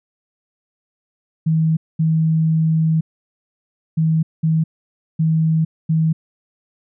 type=tone bursts at uneven times; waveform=sine; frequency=160 Hz; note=D#3; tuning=49 cents sharp; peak=-13 dBFS; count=6; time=1.46-1.77 / 1.99-3.01 / 3.97-4.23 / 4.43-4.64 / 5.19-5.65 / 5.89-6.13 s; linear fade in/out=10 ms; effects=none